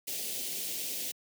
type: band-stop noise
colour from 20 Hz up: white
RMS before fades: -36 dBFS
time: 0.07-1.12 s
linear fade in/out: 10 ms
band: 590 to 2400 Hz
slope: 24 dB/octave
effects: high-pass 200 Hz 12 dB/octave